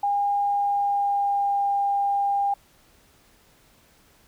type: tone with pitch glide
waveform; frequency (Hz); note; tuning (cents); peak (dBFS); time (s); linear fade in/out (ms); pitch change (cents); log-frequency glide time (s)
sine; 810 to 802.1; G#5 to G5; -43 to +40; -20; 0.03-2.54; 5; -17; 0.42-1.68
effects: pink hiss -58 dBFS RMS until 4.27 s